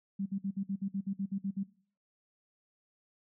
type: tone bursts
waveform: sine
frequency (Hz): 196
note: G3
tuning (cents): 0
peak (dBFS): -31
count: 12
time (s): 0.19-1.635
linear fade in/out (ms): 10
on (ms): 70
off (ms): 55
effects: noise-tail reverb RT60 0.5 s tail -20 dB re dry